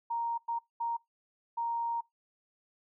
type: tone bursts at uneven times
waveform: sine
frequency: 932.3 Hz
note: A#5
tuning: in tune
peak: -30 dBFS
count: 4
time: 0.1-0.38 / 0.48-0.59 / 0.8-0.97 / 1.57-2.01 s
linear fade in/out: 10 ms
effects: noise-tail reverb RT60 0.2 s tail -25 dB re dry